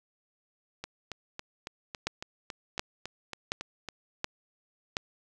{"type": "two click trains", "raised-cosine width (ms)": 0.2, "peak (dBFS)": [-12, -20], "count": [5, 12], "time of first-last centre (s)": [[2.07, 4.969], [0.84, 3.887]], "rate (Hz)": [1.38, 3.61], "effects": []}